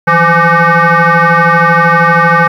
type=tone with frequency modulation; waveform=sine; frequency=175.4 Hz; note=F3; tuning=8 cents sharp; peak=-3 dBFS; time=0.07-2.48 s; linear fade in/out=10 ms; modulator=338 Hz; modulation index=4.9; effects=tanh soft clip ceiling -1 dBFS + 7-bit